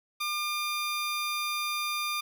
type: tone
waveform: 15% pulse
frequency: 1200 Hz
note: D6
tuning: 37 cents sharp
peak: -23 dBFS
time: 0.2-2.21 s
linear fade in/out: 10 ms
effects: none